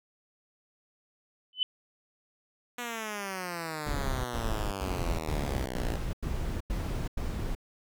sine tone with exponential growth, 3015 Hz, F#7, 32 cents sharp, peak -20 dBFS, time 1.53-1.63 s, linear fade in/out 1 ms, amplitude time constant 20 ms
5% pulse exponential sweep, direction down, 246 to 56 Hz, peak -23 dBFS, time 2.78-5.96 s, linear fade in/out 5 ms
brown noise bursts, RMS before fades -32 dBFS, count 8, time 3.86-7.551 s, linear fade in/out 5 ms, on 380 ms, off 93 ms
effects none

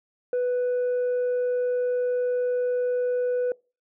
sine tone, 494.8 Hz, B4, 3 cents sharp, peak -19 dBFS, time 0.33-3.52 s, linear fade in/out 2 ms, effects noise-tail reverb RT60 0.3 s tail -25 dB re dry + tanh soft clip ceiling -21 dBFS

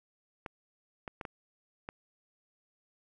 clicks, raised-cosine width 0.5 ms, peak -24 dBFS, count 5, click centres 0.462 / 1.078 / 1.212 / 1.252 / 1.889 s, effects none

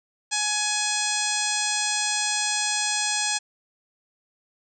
harmonic tone, 840 Hz, G#5, 19 cents sharp, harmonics 1 / 2 / 3 / 4 / 5 / 6 / 7 / 8 / 9 / 10, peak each -32 / -32 / -32 / -32 / -32 / -32 / -32 / -32 / -32 / -32 dBFS, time 0.31-3.39 s, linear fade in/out 20 ms, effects none

